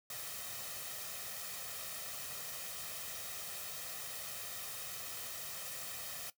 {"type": "noise with comb filter", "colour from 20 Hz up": "white", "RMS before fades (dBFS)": -44, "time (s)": [0.1, 6.3], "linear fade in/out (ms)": 2, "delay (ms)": 1.6, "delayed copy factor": 0.6, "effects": ["noise-tail reverb RT60 0.1 s tail -17 dB re dry", "high-pass 80 Hz 12 dB/octave"]}